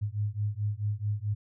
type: beating tone pair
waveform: sine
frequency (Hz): 102.1 / 106.7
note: G#2 / G#2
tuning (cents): -29 / +47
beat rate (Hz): 4.6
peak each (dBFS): -31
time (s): 0.01-1.35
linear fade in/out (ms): 20
effects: none